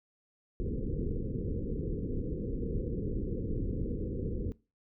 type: low-pass noise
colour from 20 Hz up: pink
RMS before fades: -34 dBFS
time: 0.6-4.52 s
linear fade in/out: 0 ms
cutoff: 500 Hz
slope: 96 dB/octave
effects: noise-tail reverb RT60 0.3 s tail -21 dB re dry